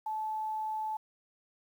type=tone; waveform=sine; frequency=868 Hz; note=A5; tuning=24 cents flat; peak=-32 dBFS; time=0.06-0.97 s; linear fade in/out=5 ms; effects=10-bit